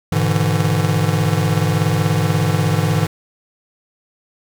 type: chord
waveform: square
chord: E dominant seventh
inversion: first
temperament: just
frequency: 103.01 / 123.61 / 148.33 / 164.81 Hz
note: G#2 / B2 / D3 / E3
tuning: -14 / +2 / +18 / 0 cents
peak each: -20 / -25 / -20 / -20 dBFS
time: 0.12-3.07 s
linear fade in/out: 5 ms
effects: none